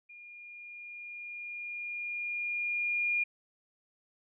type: tone with level ramp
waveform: sine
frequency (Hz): 2420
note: D#7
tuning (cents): -49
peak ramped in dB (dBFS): -48 to -26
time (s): 0.09-3.24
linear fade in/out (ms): 10
effects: none